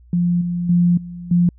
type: tone with level steps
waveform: sine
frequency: 174.7 Hz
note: F3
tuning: 1 cent sharp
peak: -14 / -19 / -11 / -29 / -11 dBFS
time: 0.13-1.49 s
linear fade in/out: 2 ms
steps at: 0.41 / 0.69 / 0.97 / 1.31 s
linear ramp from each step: 5 ms
effects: added 60 Hz sine -44 dBFS peak until 1.58 s